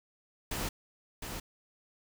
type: noise with echo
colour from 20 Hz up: pink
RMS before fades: -35 dBFS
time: 0.51-0.69 s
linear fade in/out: 5 ms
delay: 710 ms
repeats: 1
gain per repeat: -5 dB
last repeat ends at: 1.4 s
effects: none